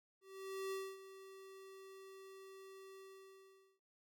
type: tone with ADSR envelope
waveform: square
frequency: 385.3 Hz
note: G4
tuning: 30 cents flat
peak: -40 dBFS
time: 0.21-3.8 s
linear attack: 510 ms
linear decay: 250 ms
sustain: -14 dB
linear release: 810 ms
effects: MP3 96 kbps

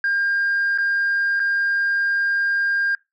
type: tone with dropouts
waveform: sine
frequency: 1605 Hz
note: G6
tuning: 40 cents sharp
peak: -16 dBFS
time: 0.04-2.95 s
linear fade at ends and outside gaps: 2 ms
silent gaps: 0.777-0.784 / 1.396-1.4 s
effects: noise-tail reverb RT60 0.2 s tail -23 dB re dry + tanh soft clip ceiling -15 dBFS

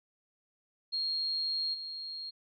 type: tone with level steps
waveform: sine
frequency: 4252 Hz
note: C8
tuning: 27 cents sharp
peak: -30 / -38 dBFS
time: 0.92-2.31 s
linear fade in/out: 20 ms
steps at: 1.73 s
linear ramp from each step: 20 ms
effects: none

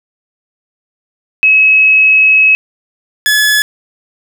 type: tone pair in turn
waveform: sine / sawtooth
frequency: 2568 / 1708.5 Hz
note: E7 / G#6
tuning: -46 / +49 cents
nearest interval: perfect fifth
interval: 705 cents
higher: first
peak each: -4 dBFS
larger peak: neither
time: 1.43-2.55 / 3.26-3.62 s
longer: first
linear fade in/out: 0 ms
effects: none

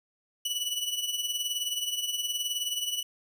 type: tone with tremolo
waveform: sawtooth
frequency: 2954 Hz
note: F#7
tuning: 3 cents flat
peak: -23 dBFS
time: 0.45-3.03 s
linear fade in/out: 5 ms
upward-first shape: triangle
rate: 19 Hz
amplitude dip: 70%
effects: none

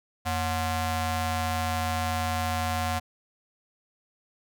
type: ring-modulated tone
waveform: sawtooth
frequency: 321.2 Hz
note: E4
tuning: 45 cents flat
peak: -19 dBFS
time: 0.25-3 s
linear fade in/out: 20 ms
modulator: 408 Hz
effects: none

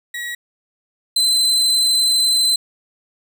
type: tone pair in turn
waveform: 35% pulse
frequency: 1914 / 4056 Hz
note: A#6 / B7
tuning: +45 / +45 cents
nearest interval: octave + minor second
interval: 1300 cents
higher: second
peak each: -23 / -12 dBFS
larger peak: second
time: 0.14-0.35 / 1.16-2.56 s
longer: second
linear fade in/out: 5 ms
effects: none

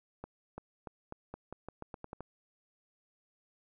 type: accelerating click train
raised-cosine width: 1 ms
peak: -28 dBFS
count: 12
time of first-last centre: 0.24-2.206 s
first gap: 340 ms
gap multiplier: 0.86
effects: none

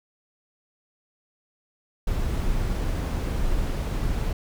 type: noise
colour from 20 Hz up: brown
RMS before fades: -25 dBFS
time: 2.07-4.33 s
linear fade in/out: 5 ms
effects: none

